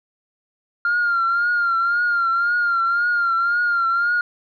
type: tone with vibrato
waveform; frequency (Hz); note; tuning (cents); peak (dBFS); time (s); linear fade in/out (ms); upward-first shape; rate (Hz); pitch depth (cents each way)
sine; 1396.9; F6; 0; -15; 0.85-4.21; 2; triangle; 1.9; 62
effects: tanh soft clip ceiling -13 dBFS